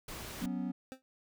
pink noise, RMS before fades -44 dBFS, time 0.08-0.46 s, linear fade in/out 5 ms
triangle chord, F# suspended fourth, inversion none, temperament just, 185 / 246.7 / 277.5 Hz, F#3 / B3 / C#4, 0 / -2 / +2 cents, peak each -36 / -35 / -38 dBFS, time 0.41-0.72 s, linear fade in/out 10 ms
25% pulse tone with exponential decay, 261.6 Hz, C4, in tune, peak -35 dBFS, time 0.92-1.02 s, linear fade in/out 0 ms, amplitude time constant 20 ms
effects none

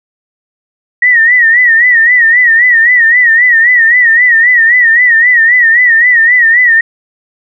sine tone with vibrato, 1897 Hz, A#6, 30 cents sharp, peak -3 dBFS, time 1.02-6.81 s, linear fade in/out 5 ms, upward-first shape sine, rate 3.8 Hz, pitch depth 99 cents each way, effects none

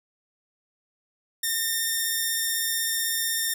5% pulse tone with vibrato, 1818 Hz, A#6, 44 cents flat, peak -14 dBFS, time 1.43-3.54 s, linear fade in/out 5 ms, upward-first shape sine, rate 16 Hz, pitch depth 12 cents each way, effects none

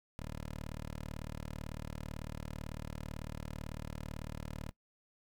10% pulse tone, 38 Hz, D#1, 40 cents flat, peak -33 dBFS, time 0.19-4.71 s, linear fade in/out 0 ms, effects noise-tail reverb RT60 0.1 s tail -21 dB re dry

